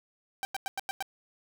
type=tone bursts; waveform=sawtooth; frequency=780 Hz; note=G5; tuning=9 cents flat; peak=-27 dBFS; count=6; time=0.43-1.025 s; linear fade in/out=0 ms; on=20 ms; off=95 ms; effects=none